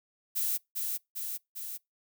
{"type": "noise with echo", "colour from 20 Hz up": "violet", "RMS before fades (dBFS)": -30, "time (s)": [0.35, 0.58], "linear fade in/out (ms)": 20, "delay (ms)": 400, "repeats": 3, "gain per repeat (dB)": -3, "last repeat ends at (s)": 1.78, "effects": ["noise-tail reverb RT60 0.2 s tail -26 dB re dry"]}